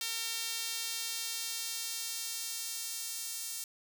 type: tone with high-pass filter sweep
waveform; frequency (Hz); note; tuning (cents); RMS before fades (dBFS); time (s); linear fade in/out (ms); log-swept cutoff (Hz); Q
sawtooth; 456; A#4; -38; -38; 0.01-3.64; 2; 3500 to 6800; 0.91
effects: none

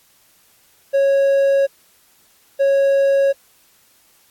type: tone pair in turn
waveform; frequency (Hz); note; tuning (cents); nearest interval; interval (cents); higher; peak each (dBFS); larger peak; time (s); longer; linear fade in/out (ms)
triangle; 551 / 551; C#5 / C#5; -11 / -11; unison; 0; neither; -10; neither; 0.93-1.67 / 2.59-3.33; neither; 20
effects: white hiss -55 dBFS RMS until 4.3 s + AAC 64 kbps

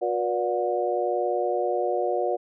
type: harmonic tone with a mistuned harmonic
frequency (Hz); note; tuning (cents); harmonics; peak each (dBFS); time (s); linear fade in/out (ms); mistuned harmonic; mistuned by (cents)
120.7; B2; -39; 3 / 4 / 5 / 6; -28 / -28 / -28 / -28; 0.01-2.37; 20; 5; -61
effects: none

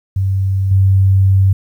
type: tone with level steps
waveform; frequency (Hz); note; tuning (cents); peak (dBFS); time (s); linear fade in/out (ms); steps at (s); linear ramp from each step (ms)
sine; 96.3; G2; -30; -12 / -7; 0.16-1.53; 5; 0.71; 5
effects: 8-bit

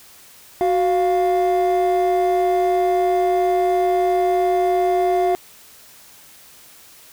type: tone pair together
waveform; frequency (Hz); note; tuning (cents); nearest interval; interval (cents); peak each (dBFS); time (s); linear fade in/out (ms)
triangle; 370 / 698.5; F#4 / F5; 0 / 0; major seventh; 1100; -15; 0.61-5.35; 0
effects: tanh soft clip ceiling -9 dBFS + white hiss -46 dBFS RMS until 7.12 s

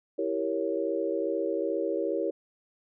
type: chord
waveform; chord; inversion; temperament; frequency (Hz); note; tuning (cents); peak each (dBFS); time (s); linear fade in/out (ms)
sine; E diminished seventh; none; equal; 329.6 / 392 / 466.2 / 554.4; E4 / G4 / Bb4 / Db5; 0 / 0 / 0 / 0; -32; 0.18-2.31; 10
effects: none

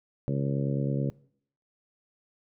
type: harmonic tone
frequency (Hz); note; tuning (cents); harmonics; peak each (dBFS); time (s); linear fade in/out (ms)
69.3; C#2; 0; 2 / 3 / 4 / 5 / 6 / 7 / 8; -27 / -33 / -35 / -39 / -40 / -39 / -39; 0.28-1.1; 0
effects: noise-tail reverb RT60 0.6 s tail -22 dB re dry

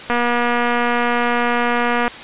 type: click train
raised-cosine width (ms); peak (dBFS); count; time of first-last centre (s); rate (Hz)
0.5; -4; 476; 0.1-2.079; 240
effects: white hiss -33 dBFS RMS until 2.23 s + resampled to 8000 Hz

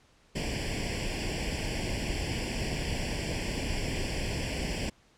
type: noise with comb filter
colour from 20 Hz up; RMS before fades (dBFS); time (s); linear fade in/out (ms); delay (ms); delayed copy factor
pink; -32; 0.35-4.9; 10; 0.39; +1
effects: pink hiss -63 dBFS RMS until 5.17 s + low-pass 7000 Hz 12 dB/octave

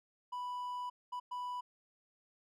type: tone bursts at uneven times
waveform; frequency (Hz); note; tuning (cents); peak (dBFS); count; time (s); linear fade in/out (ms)
triangle; 988; B5; 0; -36; 3; 0.32-0.9 / 1.12-1.2 / 1.31-1.61; 10
effects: none

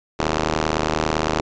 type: ring-modulated tone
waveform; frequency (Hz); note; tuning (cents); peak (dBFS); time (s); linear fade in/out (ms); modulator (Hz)
5% pulse; 77.78; D#2; 0; -5; 0.19-1.41; 5; 365
effects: resampled to 16000 Hz

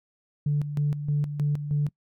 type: tone with tremolo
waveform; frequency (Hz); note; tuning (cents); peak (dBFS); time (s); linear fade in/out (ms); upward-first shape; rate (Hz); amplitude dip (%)
sine; 146.4; D3; -5; -20; 0.46-1.89; 5; square; 3.2; 65
effects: noise-tail reverb RT60 0.1 s tail -24 dB re dry + tanh soft clip ceiling -17 dBFS

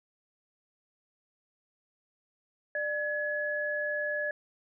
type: tone pair together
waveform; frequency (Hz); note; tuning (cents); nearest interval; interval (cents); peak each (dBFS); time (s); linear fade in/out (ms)
sine; 596 / 1694.5; D5 / G#6; +25 / +34; octave + tritone; 1809; -33 / -31; 2.75-4.31; 2
effects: none

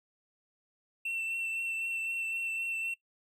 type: tone with vibrato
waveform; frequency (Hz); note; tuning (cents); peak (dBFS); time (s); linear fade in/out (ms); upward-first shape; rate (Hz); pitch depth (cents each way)
triangle; 2694; E7; +37; -31; 1.05-2.94; 5; triangle; 3.9; 19
effects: noise-tail reverb RT60 0.1 s tail -17 dB re dry

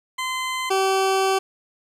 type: tone pair in turn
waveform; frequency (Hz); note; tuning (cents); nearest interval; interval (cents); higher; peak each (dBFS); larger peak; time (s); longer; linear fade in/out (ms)
20% pulse; 1031 / 384.3; C6 / G4; -26 / -34; octave + perfect fourth; 1708; first; -19 / -13; second; 0.18-0.7 / 0.7-1.39; second; 10
effects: low-pass 11000 Hz 12 dB/octave + 9-bit

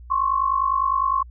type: tone pair together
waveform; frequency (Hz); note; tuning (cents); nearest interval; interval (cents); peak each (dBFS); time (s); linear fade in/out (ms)
sine; 1058.8 / 1108.7; C6 / C#6; +20 / 0; minor second; 80; -21 / -21; 0.1-1.23; 10
effects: added 60 Hz sine -39 dBFS peak until 1.3 s

